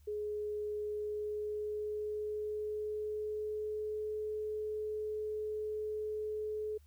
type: tone with pitch glide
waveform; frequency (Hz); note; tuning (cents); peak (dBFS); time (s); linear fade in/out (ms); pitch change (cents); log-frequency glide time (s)
sine; 420 to 427.6; G#4 to A4; +19 to -49; -35; 0.07-6.78; 10; +32; 0.76-4.19
effects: added 73 Hz sine -58 dBFS peak until 6.86 s + white hiss -73 dBFS RMS until 6.86 s